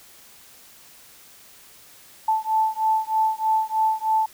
sine beating tone pair, 876 / 879.2 Hz, A5 / A5, -8 / -2 cents, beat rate 3.2 Hz, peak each -22 dBFS, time 2.28-4.26 s, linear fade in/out 5 ms, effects white hiss -49 dBFS RMS until 4.33 s

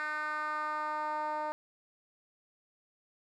10% pulse tone with band-pass filter sweep, 304.1 Hz, D#4, 40 cents flat, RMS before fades -35 dBFS, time 0-1.52 s, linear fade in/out 0 ms, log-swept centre 1600 to 790 Hz, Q 2.8, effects none

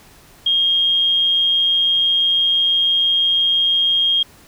sine tone, 3237 Hz, G#7, 45 cents flat, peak -13 dBFS, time 0.46-4.23 s, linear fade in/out 5 ms, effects pink hiss -47 dBFS RMS until 4.47 s

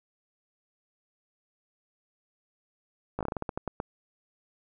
slowing click train, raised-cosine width 1 ms, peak -17 dBFS, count 12, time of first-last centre 3.19-3.801 s, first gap 17 ms, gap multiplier 1.22, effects none

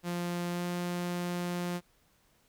sawtooth tone with pitch glide, 174.61 to 176.13 Hz, F3 to F3, 0 to +15 cents, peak -28 dBFS, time 0.03-1.81 s, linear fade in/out 50 ms, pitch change +15 cents, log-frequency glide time 0.51-0.64 s, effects pink hiss -68 dBFS RMS until 2.48 s

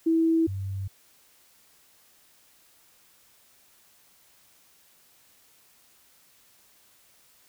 sine tone pair in turn, 326.6 / 96.89 Hz, E4 / G2, -16 / -20 cents, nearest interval octave + major sixth, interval 2104 cents, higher first, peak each -19 / -29 dBFS, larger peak first, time 0.06-0.47 / 0.47-0.88 s, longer neither, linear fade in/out 10 ms, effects white hiss -60 dBFS RMS until 7.48 s

